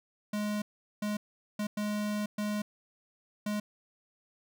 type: tone bursts at uneven times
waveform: square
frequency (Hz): 209.1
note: G#3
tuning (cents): +12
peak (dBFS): -31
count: 6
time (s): 0.33-0.62 / 1.02-1.17 / 1.59-1.67 / 1.77-2.26 / 2.38-2.62 / 3.46-3.6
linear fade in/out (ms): 5
effects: none